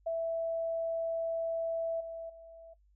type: tone with level steps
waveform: sine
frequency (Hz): 660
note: E5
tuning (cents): +2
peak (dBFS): -30 / -38 / -48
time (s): 0.06-2.74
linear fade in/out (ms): 10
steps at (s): 2 / 2.29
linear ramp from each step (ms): 10
effects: noise-tail reverb RT60 0.1 s tail -21 dB re dry + added 50 Hz sine -63 dBFS peak until 2.95 s